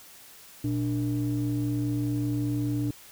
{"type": "ring-modulated tone", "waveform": "triangle", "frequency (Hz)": 87.31, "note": "F2", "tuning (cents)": 0, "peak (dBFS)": -20, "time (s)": [0.64, 2.91], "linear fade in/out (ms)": 5, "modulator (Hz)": 207, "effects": ["white hiss -50 dBFS RMS until 3.11 s"]}